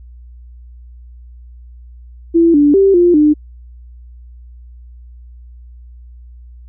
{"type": "tone with pitch steps", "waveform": "sine", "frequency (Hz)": [334.8, 291, 390.8, 350.3, 300.4], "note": ["E4", "D4", "G4", "F4", "D4"], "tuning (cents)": [27, -16, -5, 5, 39], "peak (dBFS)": -6, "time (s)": [2.34, 3.34], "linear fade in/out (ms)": 20, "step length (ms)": 200, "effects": ["added 60 Hz sine -34 dBFS peak until 6.68 s"]}